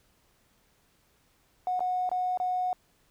triangle tone with dropouts, 731 Hz, F#5, 21 cents flat, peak -22 dBFS, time 1.67-2.73 s, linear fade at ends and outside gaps 1 ms, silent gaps 1.794-1.805 / 2.092-2.115 / 2.374-2.4 s, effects tanh soft clip ceiling -24 dBFS + pink hiss -67 dBFS RMS until 3.1 s

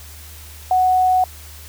sine tone, 740 Hz, F#5, in tune, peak -12 dBFS, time 0.71-1.24 s, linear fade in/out 2 ms, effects added 76 Hz sine -38 dBFS peak until 1.68 s + white hiss -41 dBFS RMS until 1.68 s

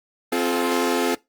sawtooth chord, F major, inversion second, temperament equal with one note detuned, 261.6 / 349.2 / 430 Hz, C4 / F4 / A4, 0 / 0 / -40 cents, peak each -20 dBFS, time 0.32-1.15 s, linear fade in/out 5 ms, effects noise-tail reverb RT60 0.2 s tail -22 dB re dry + Opus 32 kbps

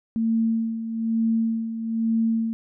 sine tone with tremolo, 225.9 Hz, A3, 46 cents sharp, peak -18 dBFS, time 0.16-2.53 s, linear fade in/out 0 ms, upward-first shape sine, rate 1.1 Hz, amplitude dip 65%, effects none

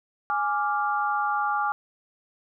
sine chord, D diminished, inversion second, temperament equal, 830.6 / 1174.7 / 1396.9 Hz, Ab5 / D6 / F6, 0 / 0 / 0 cents, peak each -26 / -27 / -29 dBFS, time 0.3-1.72 s, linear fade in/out 0 ms, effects none

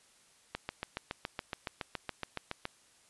click train, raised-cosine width 0.3 ms, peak -19 dBFS, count 16, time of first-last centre 0.55-2.654 s, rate 7.13 Hz, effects white hiss -64 dBFS RMS until 3.09 s + resampled to 24000 Hz

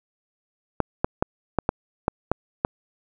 clicks, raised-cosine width 1 ms, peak -5 dBFS, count 8, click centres 0.803 / 1.045 / 1.225 / 1.587 / 1.691 / 2.081 / 2.316 / 2.649 s, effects none

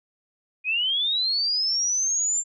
sine linear sweep, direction up, 2447 to 7360 Hz, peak -21 dBFS, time 0.64-2.44 s, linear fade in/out 50 ms, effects none

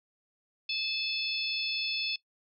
harmonic tone, 868 Hz, A5, 24 cents flat, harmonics 3 / 4 / 5 / 6, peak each -34 / -35 / -36 / -37 dBFS, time 0.69-2.16 s, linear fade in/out 5 ms, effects noise-tail reverb RT60 0.1 s tail -18 dB re dry

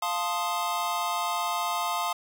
square chord, F dominant seventh, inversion none, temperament equal, 698.5 / 880 / 1046.5 / 1244.5 Hz, F5 / A5 / C6 / Eb6, 0 / 0 / 0 / 0 cents, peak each -33 dBFS, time 0.02-2.13 s, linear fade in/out 5 ms, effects none

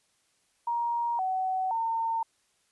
sine tone with pitch steps, 942 / 752 / 909 Hz, A#5 / F#5 / A#5, +18 / +28 / -44 cents, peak -26 dBFS, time 0.67-2.23 s, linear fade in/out 5 ms, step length 520 ms, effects white hiss -70 dBFS RMS until 2.71 s + resampled to 24000 Hz

